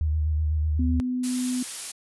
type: tone with vibrato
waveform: sine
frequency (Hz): 77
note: D#2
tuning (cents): -17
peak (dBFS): -21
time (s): 0.01-1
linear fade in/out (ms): 0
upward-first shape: square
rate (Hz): 8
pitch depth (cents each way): 31
type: tone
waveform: sine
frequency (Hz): 251.2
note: B3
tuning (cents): +30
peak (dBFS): -24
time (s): 0.79-1.63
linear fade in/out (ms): 5
type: noise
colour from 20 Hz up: blue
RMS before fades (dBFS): -31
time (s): 1.23-1.92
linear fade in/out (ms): 10
effects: resampled to 24000 Hz